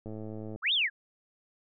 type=click train; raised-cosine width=2 ms; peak=-28 dBFS; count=55; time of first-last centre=0.06-0.56 s; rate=108 Hz
type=linear two-way sweep; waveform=sine; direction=up then down; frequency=1030 to 3761 to 1544 Hz; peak=-24 dBFS; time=0.62-0.9 s; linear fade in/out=50 ms; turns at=0.73 s
effects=none